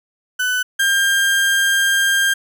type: tone pair in turn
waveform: 35% pulse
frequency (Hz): 1500 / 1598.4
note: F#6 / G6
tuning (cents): +23 / +33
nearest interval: minor second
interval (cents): 110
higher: second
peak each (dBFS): -15 / -12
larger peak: second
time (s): 0.39-0.63 / 0.79-2.34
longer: second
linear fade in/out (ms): 10
effects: none

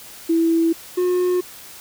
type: tone pair in turn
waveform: sine / triangle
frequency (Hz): 330 / 360.4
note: E4 / F#4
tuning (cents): +2 / -45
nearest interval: major second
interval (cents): 153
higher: second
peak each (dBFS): -14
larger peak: neither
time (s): 0.29-0.73 / 0.97-1.41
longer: neither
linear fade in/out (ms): 10
effects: white hiss -40 dBFS RMS until 1.8 s

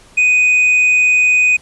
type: tone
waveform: triangle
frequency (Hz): 2492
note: D#7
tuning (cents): +2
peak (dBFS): -7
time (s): 0.17-1.57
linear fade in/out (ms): 10
effects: pink hiss -45 dBFS RMS until 1.61 s + resampled to 24000 Hz

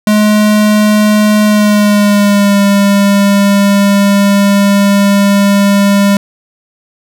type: tone with pitch glide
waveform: square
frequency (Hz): 211.2 to 200.3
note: G#3 to G3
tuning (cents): +29 to +38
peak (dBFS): -6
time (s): 0.07-6.17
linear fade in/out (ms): 2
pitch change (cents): -91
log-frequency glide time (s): 1.44-2.6
effects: none

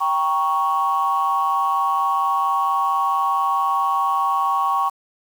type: chord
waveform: sine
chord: G diminished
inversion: none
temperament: equal with one note detuned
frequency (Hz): 784 / 944.3 / 1108.7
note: G5 / Bb5 / Db6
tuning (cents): 0 / +22 / 0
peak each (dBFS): -22 / -24 / -18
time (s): 0-4.9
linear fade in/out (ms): 20
effects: tanh soft clip ceiling -10 dBFS + 7-bit

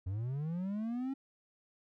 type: linear sweep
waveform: triangle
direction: up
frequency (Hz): 88.3 to 274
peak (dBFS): -32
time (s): 0.06-1.14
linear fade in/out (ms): 10
effects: none

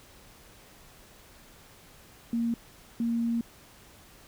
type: tone bursts at uneven times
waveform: sine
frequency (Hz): 232.7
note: A#3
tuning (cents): -3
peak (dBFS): -25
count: 2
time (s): 2.33-2.54 / 3-3.41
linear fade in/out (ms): 2
effects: pink hiss -54 dBFS RMS until 4.27 s

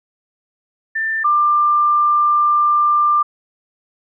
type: tone pair in turn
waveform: sine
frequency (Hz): 1783 / 1190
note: A6 / D6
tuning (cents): +22 / +22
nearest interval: perfect fifth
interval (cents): 700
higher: first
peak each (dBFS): -17 / -11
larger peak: second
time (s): 0.95-1.24 / 1.24-3.23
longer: second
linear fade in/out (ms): 10
effects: none

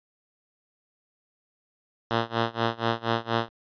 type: tone with tremolo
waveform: 5% pulse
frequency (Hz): 115.2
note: A#2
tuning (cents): -20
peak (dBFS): -10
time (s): 2.11-3.49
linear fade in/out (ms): 0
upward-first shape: sine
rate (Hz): 4.2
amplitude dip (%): 95
effects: resampled to 11025 Hz

